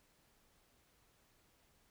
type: silence
effects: pink hiss -72 dBFS RMS until 1.9 s